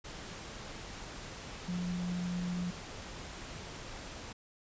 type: tone in noise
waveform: sine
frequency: 177.7 Hz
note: F3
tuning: 30 cents sharp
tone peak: -33 dBFS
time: 1.68-2.71 s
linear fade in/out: 10 ms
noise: pink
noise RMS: -45 dBFS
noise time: 0.04-4.33 s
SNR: +9 dB
effects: resampled to 16000 Hz